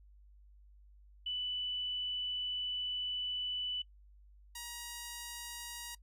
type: tone pair in turn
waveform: sine / 5% pulse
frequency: 2982 / 950.7 Hz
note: F#7 / A#5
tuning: +13 / +34 cents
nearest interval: octave + minor sixth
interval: 1979 cents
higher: first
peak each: -35 / -31 dBFS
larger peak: second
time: 1.26-3.82 / 4.55-5.95 s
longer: first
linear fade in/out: 5 ms
effects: noise-tail reverb RT60 0.1 s tail -22 dB re dry + added 50 Hz sine -57 dBFS peak until 6.02 s